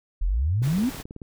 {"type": "exponential sweep", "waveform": "sine", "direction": "up", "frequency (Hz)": [36.71, 277.2], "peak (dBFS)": -20, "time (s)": [0.21, 0.9], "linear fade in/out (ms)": 10}
{"type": "noise", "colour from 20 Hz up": "pink", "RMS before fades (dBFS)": -38, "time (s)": [0.62, 1.03], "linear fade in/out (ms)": 20}
{"type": "click train", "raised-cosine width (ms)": 3, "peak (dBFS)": -25, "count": 12, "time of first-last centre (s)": [0.62, 1.218], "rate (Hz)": 18.4}
{"effects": []}